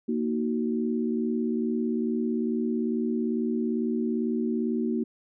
sine chord, D# minor, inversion second, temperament just, 233.3 / 311.1 / 373.4 Hz, A#3 / D#4 / F#4, +2 / 0 / +16 cents, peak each -26 / -32 / -31 dBFS, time 0.08-5.04 s, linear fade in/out 10 ms, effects none

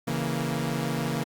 sawtooth chord, A# diminished, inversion first, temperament equal, 138.59 / 164.81 / 233.1 Hz, C#3 / E3 / A#3, 0 / 0 / 0 cents, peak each -27 dBFS, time 0.07-1.24 s, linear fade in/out 10 ms, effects Opus 48 kbps

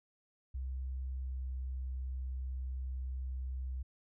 sine tone with pitch glide, 65 to 64.48 Hz, C2 to C2, -11 to -25 cents, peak -36 dBFS, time 0.54-3.83 s, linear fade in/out 10 ms, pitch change -14 cents, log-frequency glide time 1.18-1.39 s, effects none

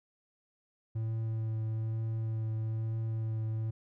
triangle tone with vibrato, 111.2 Hz, A2, 19 cents sharp, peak -29 dBFS, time 0.95-3.71 s, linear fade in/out 10 ms, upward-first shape triangle, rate 1.1 Hz, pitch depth 16 cents each way, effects none

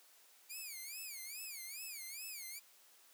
5% pulse tone with vibrato, 2326 Hz, D7, 17 cents flat, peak -36 dBFS, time 0.49-2.6 s, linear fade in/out 20 ms, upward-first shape sine, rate 2.4 Hz, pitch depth 200 cents each way, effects white hiss -65 dBFS RMS until 3.13 s + high-pass 400 Hz 12 dB/octave

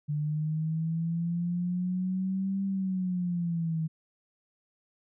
sine linear two-way sweep, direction up then down, 147.4 to 196 to 157.9 Hz, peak -27 dBFS, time 0.08-3.88 s, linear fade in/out 20 ms, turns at 2.64 s, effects none

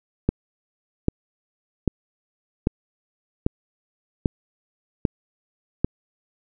click train, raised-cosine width 3 ms, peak -5 dBFS, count 8, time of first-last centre 0.29-5.846 s, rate 1.26 Hz, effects none

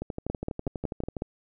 two click trains, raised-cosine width 2 ms, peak -16 / -19 dBFS, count 6 / 15, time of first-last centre 0.3-1.221 / 0.02-1.168 s, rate 5.43 / 12.2 Hz, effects none

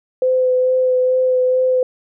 sine tone with vibrato, 510 Hz, C5, 44 cents flat, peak -12 dBFS, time 0.22-1.83 s, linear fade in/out 2 ms, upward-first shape sine, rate 2.3 Hz, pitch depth 13 cents each way, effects none

